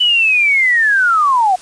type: linear sweep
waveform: sine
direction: down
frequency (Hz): 3000 to 711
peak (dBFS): -9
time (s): 0-1.56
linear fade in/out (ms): 10
effects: white hiss -38 dBFS RMS until 1.61 s + resampled to 22050 Hz